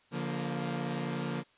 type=chord; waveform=sawtooth; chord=Bb major; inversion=first; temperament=equal with one note detuned; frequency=143.31 / 174.61 / 233.1 Hz; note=D3 / F3 / Bb3; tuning=-42 / 0 / 0 cents; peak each=-33 dBFS; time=0.11-1.44 s; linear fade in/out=50 ms; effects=white hiss -65 dBFS RMS until 1.57 s + resampled to 8000 Hz